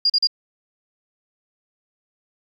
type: tone bursts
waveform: sine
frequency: 4827 Hz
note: D8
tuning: 47 cents sharp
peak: -14 dBFS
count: 3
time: 0.05-0.272 s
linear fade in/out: 5 ms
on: 48 ms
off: 39 ms
effects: 9-bit